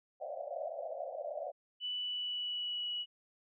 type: band-pass noise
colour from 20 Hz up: white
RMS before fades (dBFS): -41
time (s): 0.2-1.52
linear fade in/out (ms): 20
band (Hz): 540 to 710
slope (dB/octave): 96
type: tone with pitch glide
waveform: sine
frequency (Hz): 2974 to 2930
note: F#7 to F#7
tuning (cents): +8 to -18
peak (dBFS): -35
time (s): 1.8-3.06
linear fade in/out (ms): 50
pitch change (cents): -26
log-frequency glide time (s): 1.92-2.89
effects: none